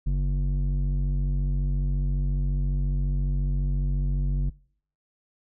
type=tone with low-pass filter; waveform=square; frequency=47.25 Hz; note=F#1; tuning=37 cents sharp; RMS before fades=-24 dBFS; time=0.06-4.5 s; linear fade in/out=10 ms; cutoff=160 Hz; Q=1.4; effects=noise-tail reverb RT60 0.6 s tail -24 dB re dry